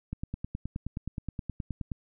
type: click train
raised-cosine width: 5 ms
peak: -21 dBFS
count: 18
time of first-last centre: 0.13-1.918 s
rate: 9.51 Hz
effects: none